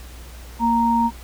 sine tone pair together, 232.2 / 930.6 Hz, A#3 / A#5, -7 / -3 cents, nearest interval 2 octaves, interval 2404 cents, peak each -19 / -17 dBFS, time 0.59-1.11 s, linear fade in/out 50 ms, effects added 60 Hz sine -37 dBFS peak until 1.23 s + pink hiss -44 dBFS RMS until 1.23 s

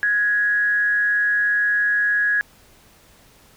sine tone with amplitude modulation, 1667 Hz, G#6, 6 cents sharp, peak -14 dBFS, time 0.03-2.41 s, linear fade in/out 0 ms, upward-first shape sine, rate 217 Hz, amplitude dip 45%, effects pink hiss -52 dBFS RMS until 3.56 s

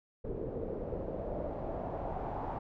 pink noise with low-pass filter sweep, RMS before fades -38 dBFS, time 0.24-2.59 s, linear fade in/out 10 ms, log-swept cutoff 430 to 850 Hz, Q 3.4, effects none

